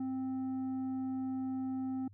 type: tone with tanh clipping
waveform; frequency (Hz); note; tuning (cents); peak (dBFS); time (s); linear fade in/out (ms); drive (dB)
sine; 261.6; C4; 0; -35; 0-2.08; 5; 6
effects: added 99 Hz sine -54 dBFS peak until 2.13 s